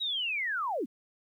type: linear sweep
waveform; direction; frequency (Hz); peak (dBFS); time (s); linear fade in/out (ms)
sine; down; 3900 to 196.9; -29; 0-0.86; 20
effects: 11-bit